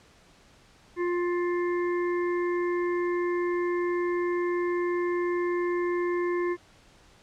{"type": "harmonic tone", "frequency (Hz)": 351.4, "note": "F4", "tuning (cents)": 11, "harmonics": [1, 3, 5, 6], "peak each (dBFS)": [-25, -35, -39, -41], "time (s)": [0.96, 6.57], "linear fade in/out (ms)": 50, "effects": ["pink hiss -57 dBFS RMS until 7.22 s", "low-pass 7000 Hz 12 dB/octave"]}